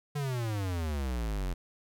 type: exponential sweep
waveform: square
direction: down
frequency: 149.1 to 42.99 Hz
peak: -31 dBFS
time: 0.15-1.54 s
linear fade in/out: 10 ms
effects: none